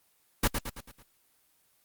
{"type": "noise with echo", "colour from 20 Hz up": "pink", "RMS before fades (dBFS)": -23, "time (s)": [0.43, 0.48], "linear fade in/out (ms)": 10, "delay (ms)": 110, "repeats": 5, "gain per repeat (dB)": -6, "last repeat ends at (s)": 1.03, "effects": ["white hiss -68 dBFS RMS until 1.84 s", "Opus 24 kbps"]}